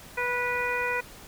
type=harmonic tone; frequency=490.2 Hz; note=B4; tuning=13 cents flat; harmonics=1 / 2 / 3 / 4 / 5; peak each=-32 / -32 / -32 / -32 / -32 dBFS; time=0.17-1.01 s; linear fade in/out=10 ms; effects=pink hiss -47 dBFS RMS until 1.27 s